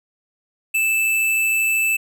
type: tone with amplitude modulation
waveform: square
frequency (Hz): 2637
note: E7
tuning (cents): 0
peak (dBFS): -16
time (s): 0.74-1.97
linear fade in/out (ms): 10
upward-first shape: sine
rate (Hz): 113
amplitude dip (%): 25
effects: none